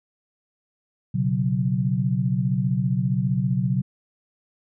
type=chord; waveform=sine; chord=B suspended second; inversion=none; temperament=equal; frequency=123.47 / 138.59 / 185 Hz; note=B2 / C#3 / F#3; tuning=0 / 0 / 0 cents; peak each=-24 dBFS; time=1.14-3.82 s; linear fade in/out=10 ms; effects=none